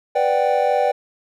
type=chord; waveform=triangle; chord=G major seventh; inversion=first; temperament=equal; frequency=493.9 / 587.3 / 740 / 784 Hz; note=B4 / D5 / F#5 / G5; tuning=0 / 0 / 0 / 0 cents; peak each=-19 / -18 / -22 / -18 dBFS; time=0.15-0.92 s; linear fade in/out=10 ms; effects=none